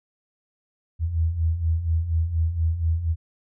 sine beating tone pair, 79 / 83.2 Hz, D#2 / E2, +27 / +17 cents, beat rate 4.2 Hz, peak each -27 / -21 dBFS, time 0.99-3.16 s, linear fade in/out 50 ms, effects none

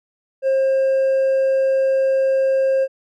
sine tone with hard clipping, 534 Hz, C5, 35 cents sharp, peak -15 dBFS, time 0.42-2.88 s, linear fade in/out 50 ms, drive 2 dB, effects none

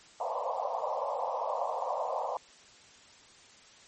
pink band-pass noise, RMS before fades -33 dBFS, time 0.2-2.37 s, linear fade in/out 2 ms, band 500 to 1100 Hz, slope 96 dB/octave, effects white hiss -56 dBFS RMS until 3.87 s + MP3 32 kbps

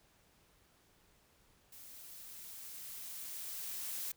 blue noise with level ramp, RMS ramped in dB -54 to -40 dBFS, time 1.72-4.12 s, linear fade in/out 5 ms, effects pink hiss -69 dBFS RMS until 4.16 s

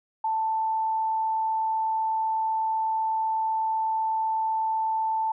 sine tone, 884 Hz, A5, 8 cents sharp, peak -23 dBFS, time 0.24-5.32 s, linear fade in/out 5 ms, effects none

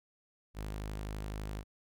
sawtooth tone, 51.91 Hz, G#1, in tune, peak -34 dBFS, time 0.54-1.64 s, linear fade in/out 50 ms, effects none

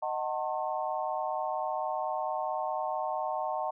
sine chord, D# diminished seventh, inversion none, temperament just, 622.3 / 746.7 / 896 / 1075.3 Hz, D#5 / F#5 / A5 / C6, 0 / +16 / +31 / +47 cents, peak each -35 / -34 / -35 / -38 dBFS, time 0.02-3.71 s, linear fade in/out 10 ms, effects none

